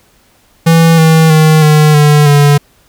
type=tone with pitch steps; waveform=square; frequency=164.81 / 160.58 / 156.46 / 152.45 / 148.54 / 144.72 Hz; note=E3 / E3 / D#3 / D#3 / D3 / D3; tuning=0 / -45 / +10 / -35 / +20 / -25 cents; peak=-4 dBFS; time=0.66-2.58 s; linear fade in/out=10 ms; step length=320 ms; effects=pink hiss -49 dBFS RMS until 2.88 s